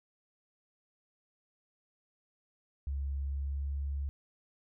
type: tone with pitch glide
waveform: sine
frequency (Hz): 69.3 to 70.02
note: C#2 to C#2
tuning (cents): 0 to +18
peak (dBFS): -32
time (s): 2.87-4.09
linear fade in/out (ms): 0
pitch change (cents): +18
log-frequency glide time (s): 3.29-3.71
effects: none